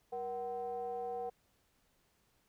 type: ring-modulated tone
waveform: triangle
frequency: 138.59 Hz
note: C#3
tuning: in tune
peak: -32 dBFS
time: 0.12-1.3 s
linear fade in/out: 10 ms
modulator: 614 Hz
effects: pink hiss -74 dBFS RMS until 2.48 s